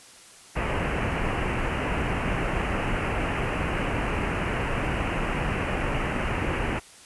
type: low-pass noise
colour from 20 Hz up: pink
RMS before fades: -27 dBFS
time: 0.55-6.8 s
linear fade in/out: 20 ms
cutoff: 2900 Hz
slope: 96 dB/octave
effects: white hiss -49 dBFS RMS until 7.05 s + resampled to 24000 Hz